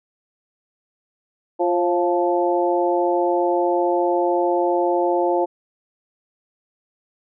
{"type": "harmonic tone with a mistuned harmonic", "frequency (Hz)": 174.61, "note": "F3", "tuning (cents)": 0, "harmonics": [2, 3, 4, 5], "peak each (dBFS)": [-20, -22, -23, -24], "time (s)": [1.59, 5.46], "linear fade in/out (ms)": 20, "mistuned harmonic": 3, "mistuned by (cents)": 38, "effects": []}